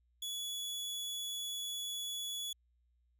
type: tone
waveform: sawtooth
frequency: 3399 Hz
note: G#7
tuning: 39 cents sharp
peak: -35 dBFS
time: 0.22-2.53 s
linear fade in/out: 5 ms
effects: added 60 Hz sine -70 dBFS peak until 3.19 s